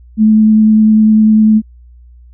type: tone with vibrato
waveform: sine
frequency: 216.6 Hz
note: A3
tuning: 27 cents flat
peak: -4 dBFS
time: 0.17-1.62 s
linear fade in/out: 50 ms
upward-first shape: sine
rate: 10 Hz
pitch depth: 10 cents each way
effects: added 60 Hz sine -36 dBFS peak until 2.33 s